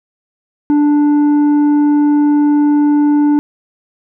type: tone with tanh clipping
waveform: sine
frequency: 293.7 Hz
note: D4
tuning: in tune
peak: -9 dBFS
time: 0.7-3.39 s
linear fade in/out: 0 ms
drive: 6 dB
effects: none